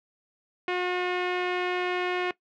sawtooth tone with low-pass filter, 360.5 Hz, F#4, 45 cents flat, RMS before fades -28 dBFS, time 0.68-2.31 s, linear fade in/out 2 ms, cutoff 2500 Hz, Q 2.4, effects noise-tail reverb RT60 0.1 s tail -19 dB re dry

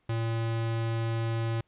square tone, 114.2 Hz, A#2, 35 cents flat, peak -28 dBFS, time 0.09-1.61 s, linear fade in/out 5 ms, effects pink hiss -72 dBFS RMS until 1.67 s + resampled to 8000 Hz

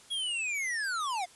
square linear sweep, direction down, 3343 to 679 Hz, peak -31 dBFS, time 0.1-1.26 s, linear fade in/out 20 ms, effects white hiss -56 dBFS RMS until 1.35 s + resampled to 24000 Hz

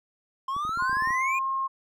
triangle exponential sweep, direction up, 1046.5 to 2482 Hz, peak -25 dBFS, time 0.48-1.39 s, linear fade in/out 5 ms
clicks, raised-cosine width 3 ms, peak -30 dBFS, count 11, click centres 0.565 / 0.651 / 0.693 / 0.774 / 0.824 / 0.896 / 0.929 / 0.97 / 1.023 / 1.074 / 1.106 s
sine tone with pitch glide, 1046.5 to 1071 Hz, C6 to C6, 0 to +40 cents, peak -25 dBFS, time 0.78-1.68 s, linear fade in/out 20 ms, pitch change +40 cents, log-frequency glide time 1.12-1.48 s
effects none

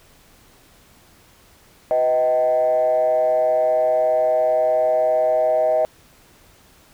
sine tone with frequency modulation, 631 Hz, D#5, 24 cents sharp, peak -14 dBFS, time 1.91-5.85 s, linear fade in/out 0 ms, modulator 135 Hz, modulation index 0.72, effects tanh soft clip ceiling -10 dBFS + pink hiss -52 dBFS RMS until 6.93 s

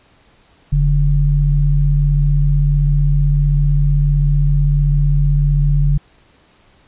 sine tone pair together, 42.93 / 144.4 Hz, F1 / D3, -29 / -29 cents, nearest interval octave + major sixth, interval 2100 cents, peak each -13 dBFS, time 0.72-5.98 s, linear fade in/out 10 ms, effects pink hiss -52 dBFS RMS until 6.87 s + resampled to 8000 Hz

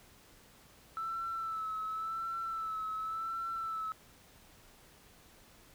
sine tone with vibrato, 1318.5 Hz, E6, in tune, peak -34 dBFS, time 0.97-3.92 s, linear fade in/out 0 ms, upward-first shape sine, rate 0.91 Hz, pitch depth 38 cents each way, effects tanh soft clip ceiling -30 dBFS + pink hiss -60 dBFS RMS until 5.74 s

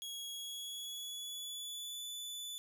sawtooth tone with pitch glide, 3322 to 3481 Hz, G#7 to A7, 0 to -19 cents, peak -39 dBFS, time 0.02-2.58 s, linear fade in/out 0 ms, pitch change +81 cents, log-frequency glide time 0.32-2.04 s, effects none

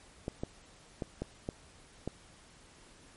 clicks, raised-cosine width 2 ms, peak -21 dBFS, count 6, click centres 0.281 / 0.435 / 1.022 / 1.22 / 1.489 / 2.076 s, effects pink hiss -58 dBFS RMS until 3.16 s + MP3 48 kbps

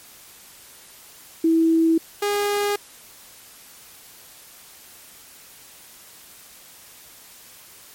sine / sawtooth tone pair in turn, 326.4 / 409.2 Hz, E4 / G#4, -17 / -26 cents, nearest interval major third, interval 391 cents, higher second, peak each -14 / -16 dBFS, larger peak first, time 1.44-1.98 / 2.22-2.76 s, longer neither, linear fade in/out 5 ms, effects white hiss -46 dBFS RMS until 7.94 s + MP3 64 kbps

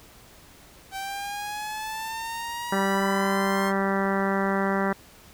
sawtooth linear sweep, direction up, 770 to 1065 Hz, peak -27 dBFS, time 0.91-3.73 s, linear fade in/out 50 ms
harmonic tone, 195.3 Hz, G3, 6 cents flat, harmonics 1 / 2 / 3 / 4 / 5 / 6 / 7 / 8 / 9 / 10, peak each -26 / -29 / -31 / -32 / -33 / -34 / -34 / -35 / -36 / -36 dBFS, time 2.72-4.93 s, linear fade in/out 5 ms
effects pink hiss -51 dBFS RMS until 5.33 s

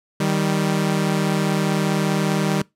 sawtooth tone pair together, 155.56 / 195.69 Hz, D#3 / G3, 0 / -3 cents, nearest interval major third, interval 397 cents, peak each -17 dBFS, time 0.2-2.62 s, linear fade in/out 5 ms, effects noise-tail reverb RT60 0.2 s tail -24 dB re dry + low-pass 12000 Hz 12 dB/octave

